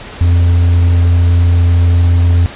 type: tone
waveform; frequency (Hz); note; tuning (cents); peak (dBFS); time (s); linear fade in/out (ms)
triangle; 86.4; F2; -18; -4; 0.21-2.46; 0
effects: pink hiss -29 dBFS RMS until 2.55 s + resampled to 8000 Hz